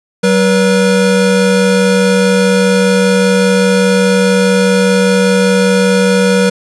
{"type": "tone pair together", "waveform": "square", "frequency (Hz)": [189.61, 483.9], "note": ["F#3", "B4"], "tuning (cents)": [43, -35], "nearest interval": "octave + major third", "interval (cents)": 1622, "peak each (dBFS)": -11, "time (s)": [0.23, 6.5], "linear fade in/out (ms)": 10, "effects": ["resampled to 24000 Hz"]}